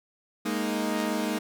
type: chord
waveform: sawtooth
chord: Ab suspended second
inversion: none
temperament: equal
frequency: 207.7 / 233.1 / 311.1 Hz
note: Ab3 / Bb3 / Eb4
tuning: 0 / 0 / 0 cents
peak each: -27 dBFS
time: 0.45-1.39 s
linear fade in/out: 10 ms
effects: none